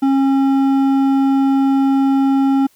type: tone with hard clipping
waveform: sine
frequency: 271.7 Hz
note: C#4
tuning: 35 cents flat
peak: -13 dBFS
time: 0.02-2.67 s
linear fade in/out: 10 ms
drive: 8 dB
effects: white hiss -55 dBFS RMS until 2.75 s